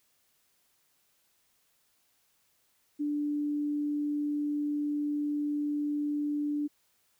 sine tone, 293.7 Hz, D4, in tune, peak -28 dBFS, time 2.99-6.68 s, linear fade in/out 20 ms, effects white hiss -71 dBFS RMS until 7.19 s

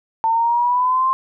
sine exponential sweep, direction up, 895 to 1060 Hz, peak -14 dBFS, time 0.24-1.13 s, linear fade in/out 0 ms, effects none

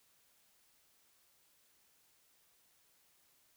silence, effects white hiss -71 dBFS RMS until 3.56 s

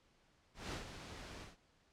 pink noise with ADSR envelope, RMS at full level -42 dBFS, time 0.54-1.57 s, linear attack 180 ms, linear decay 120 ms, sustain -8 dB, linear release 160 ms, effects pink hiss -72 dBFS RMS until 1.92 s + low-pass 6000 Hz 12 dB/octave

